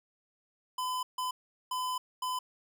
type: tone bursts at uneven times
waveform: square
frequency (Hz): 1011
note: B5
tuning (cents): +40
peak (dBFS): -32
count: 4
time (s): 0.78-1.03 / 1.18-1.31 / 1.71-1.98 / 2.22-2.39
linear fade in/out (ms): 5
effects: none